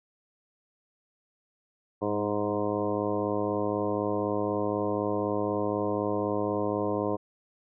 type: harmonic tone with a mistuned harmonic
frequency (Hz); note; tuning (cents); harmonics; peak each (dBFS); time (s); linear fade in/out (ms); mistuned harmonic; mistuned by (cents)
104; G#2; +3; 1 / 2 / 3 / 4 / 5 / 6 / 7 / 9 / 10; -38 / -36 / -32 / -32 / -32 / -36 / -38 / -38 / -38; 2.01-7.17; 20; 2; -25
effects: none